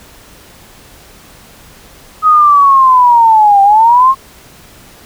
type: linear two-way sweep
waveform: sine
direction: down then up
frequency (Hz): 1267 to 784 to 1085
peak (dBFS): -3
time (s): 2.22-4.15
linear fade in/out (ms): 50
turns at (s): 3.62
effects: pink hiss -39 dBFS RMS until 5.05 s